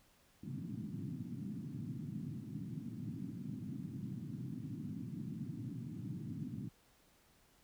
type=band-pass noise; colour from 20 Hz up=pink; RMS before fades=-44 dBFS; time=0.43-6.69 s; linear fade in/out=5 ms; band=110 to 290 Hz; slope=48 dB/octave; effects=pink hiss -69 dBFS RMS until 7.63 s